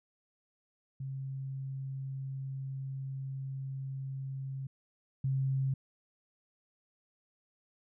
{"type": "tone pair in turn", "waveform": "sine", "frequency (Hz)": [134.6, 134.13], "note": ["C3", "C3"], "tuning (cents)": [49, 43], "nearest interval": "unison", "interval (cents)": 6, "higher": "first", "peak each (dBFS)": [-36, -28], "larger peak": "second", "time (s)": [[1, 4.67], [5.24, 5.74]], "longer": "first", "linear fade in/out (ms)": 5, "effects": []}